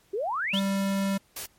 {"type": "exponential sweep", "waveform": "sine", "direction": "up", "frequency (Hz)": [370.1, 3793], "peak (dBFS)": -26, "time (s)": [0.13, 0.6], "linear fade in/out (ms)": 10}
{"type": "tone", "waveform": "square", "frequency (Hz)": 196, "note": "G3", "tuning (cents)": 0, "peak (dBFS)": -25, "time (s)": [0.53, 1.18], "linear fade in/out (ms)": 10}
{"type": "noise", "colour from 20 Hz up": "white", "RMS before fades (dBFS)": -36, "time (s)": [1.36, 1.46], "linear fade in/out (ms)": 5}
{"effects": ["pink hiss -63 dBFS RMS until 1.58 s", "MP3 64 kbps"]}